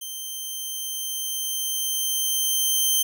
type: tone with level ramp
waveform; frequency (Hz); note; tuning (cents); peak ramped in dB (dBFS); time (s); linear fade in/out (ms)
10% pulse; 3126; G7; -6; -24 to -10; 0.01-3.03; 10
effects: none